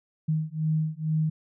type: beating tone pair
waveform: sine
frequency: 155.56 / 157.76 Hz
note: D#3 / D#3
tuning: 0 / +24 cents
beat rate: 2.2 Hz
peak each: -27 dBFS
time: 0.28-1.3 s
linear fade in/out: 10 ms
effects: none